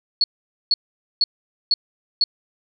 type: tone bursts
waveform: sine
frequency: 4377 Hz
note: C#8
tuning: 23 cents flat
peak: -13 dBFS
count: 5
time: 0.21-2.24 s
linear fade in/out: 2 ms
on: 30 ms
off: 470 ms
effects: none